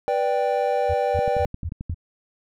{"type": "chord", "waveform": "triangle", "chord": "G major", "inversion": "first", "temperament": "just", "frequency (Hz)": [490, 588, 784], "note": ["B4", "D5", "G5"], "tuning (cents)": [-14, 2, 0], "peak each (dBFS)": -22, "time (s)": [0.08, 1.45], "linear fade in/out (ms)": 0}
{"type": "tone bursts", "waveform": "sine", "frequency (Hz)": 82.9, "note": "E2", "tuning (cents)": 10, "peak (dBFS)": -24, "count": 5, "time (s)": [0.89, 1.945], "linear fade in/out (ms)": 10, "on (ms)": 51, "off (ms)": 200}
{"type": "click train", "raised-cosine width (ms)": 5, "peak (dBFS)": -19, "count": 9, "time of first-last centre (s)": [1.19, 1.898], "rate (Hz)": 11.3}
{"effects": []}